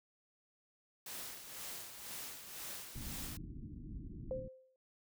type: noise with tremolo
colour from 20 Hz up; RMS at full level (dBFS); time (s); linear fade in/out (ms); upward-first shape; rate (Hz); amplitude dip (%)
white; -45; 1.06-3.37; 2; sine; 2; 55
type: low-pass noise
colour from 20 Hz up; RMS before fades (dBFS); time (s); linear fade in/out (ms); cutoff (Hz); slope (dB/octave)
pink; -47; 2.95-4.48; 2; 320; 48
type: tone with exponential decay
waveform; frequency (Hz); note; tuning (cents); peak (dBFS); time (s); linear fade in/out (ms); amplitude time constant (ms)
sine; 520; C5; -11; -34; 4.31-4.76; 1; 96
effects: none